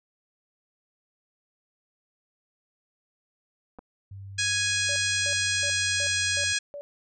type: clicks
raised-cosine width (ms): 1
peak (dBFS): -30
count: 2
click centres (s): 3.787 / 3.791
type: tone with pitch glide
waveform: sine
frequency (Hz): 98 to 91.97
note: G2 to F#2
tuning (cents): 0 to -10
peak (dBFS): -38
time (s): 4.11-6.53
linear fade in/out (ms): 5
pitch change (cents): -110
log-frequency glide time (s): 4.75-6.38
type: harmonic tone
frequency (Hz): 830.6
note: G#5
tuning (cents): 0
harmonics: 2 / 3 / 4 / 5 / 6 / 7 / 8 / 9 / 10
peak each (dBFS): -29 / -31 / -32 / -33 / -34 / -34 / -35 / -36 / -36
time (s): 4.38-6.59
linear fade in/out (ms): 10
type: tone bursts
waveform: sine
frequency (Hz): 575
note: D5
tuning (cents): -37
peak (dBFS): -35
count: 6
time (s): 4.89-6.81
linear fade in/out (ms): 0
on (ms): 70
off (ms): 300
effects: none